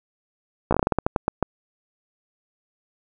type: slowing click train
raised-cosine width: 1 ms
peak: -5 dBFS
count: 13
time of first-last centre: 0.71-1.427 s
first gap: 15 ms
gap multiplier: 1.23
effects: none